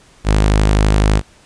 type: tone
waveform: sawtooth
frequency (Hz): 51.91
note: G#1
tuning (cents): 0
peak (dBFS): -6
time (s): 0.24-1.22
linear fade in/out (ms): 50
effects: pink hiss -48 dBFS RMS until 1.45 s + resampled to 22050 Hz